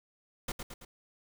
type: noise with echo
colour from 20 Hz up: pink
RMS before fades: -35 dBFS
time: 0.48-0.52 s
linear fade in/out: 5 ms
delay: 110 ms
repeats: 3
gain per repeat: -5 dB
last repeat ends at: 0.85 s
effects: none